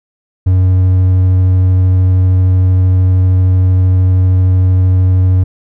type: tone with vibrato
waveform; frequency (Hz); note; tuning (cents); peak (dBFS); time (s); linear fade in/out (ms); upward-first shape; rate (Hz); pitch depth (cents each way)
triangle; 92.5; F#2; 0; -4; 0.46-5.44; 10; triangle; 13; 9
effects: none